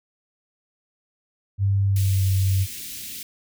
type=tone with pitch glide; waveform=sine; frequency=98.8 to 95.82 Hz; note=G2 to G2; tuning=+14 to -39 cents; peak=-17 dBFS; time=1.58-2.67 s; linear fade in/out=50 ms; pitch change=-53 cents; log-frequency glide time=1.85-2.26 s
type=band-stop noise; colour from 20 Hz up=white; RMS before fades=-35 dBFS; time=1.96-3.23 s; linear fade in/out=2 ms; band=320 to 2200 Hz; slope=24 dB/octave
effects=none

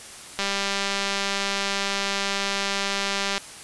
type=click train; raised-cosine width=0.2 ms; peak=-8 dBFS; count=593; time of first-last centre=0.39-3.38 s; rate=198 Hz; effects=white hiss -41 dBFS RMS until 3.63 s + resampled to 24000 Hz

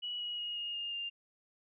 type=tone with pitch steps; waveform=sine; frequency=2932 / 2905 / 2878 / 2852 / 2826 / 2800 Hz; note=F#7 / F#7 / F#7 / F7 / F7 / F7; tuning=-16 / -32 / -49 / +36 / +20 / +4 cents; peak=-36 dBFS; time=0.02-1.1 s; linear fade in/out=20 ms; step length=180 ms; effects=none

